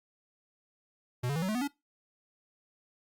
square tone with pitch steps, 123.7 / 142.09 / 163.22 / 187.49 / 215.4 / 247.4 / 284.2 Hz, B2 / C#3 / E3 / F#3 / A3 / B3 / C#4, +3 / +43 / -17 / +23 / -37 / +3 / +43 cents, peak -30 dBFS, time 1.23-1.678 s, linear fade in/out 10 ms, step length 64 ms, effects noise-tail reverb RT60 0.2 s tail -21 dB re dry + Opus 48 kbps

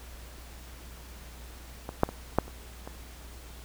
clicks, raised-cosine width 1 ms, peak -21 / -6 / -23 / -7 / -30 / -25 dBFS, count 6, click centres 1.891 / 2.034 / 2.09 / 2.386 / 2.48 / 2.875 s, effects added 60 Hz sine -45 dBFS peak until 3.64 s + pink hiss -50 dBFS RMS until 3.64 s

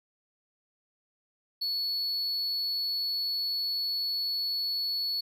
triangle tone, 4408 Hz, C#8, 11 cents flat, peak -27 dBFS, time 1.61-5.21 s, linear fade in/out 10 ms, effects none

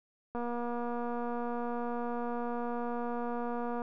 click train, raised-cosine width 1 ms, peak -24 dBFS, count 830, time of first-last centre 0.35-3.819 s, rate 239 Hz, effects none

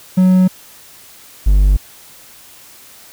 triangle tone pair in turn, 185 / 49.17 Hz, F#3 / G1, 0 / +6 cents, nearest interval octave + major seventh, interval 2294 cents, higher first, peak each -5 dBFS, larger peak neither, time 0.17-0.48 / 1.46-1.77 s, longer neither, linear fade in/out 10 ms, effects white hiss -41 dBFS RMS until 3.12 s

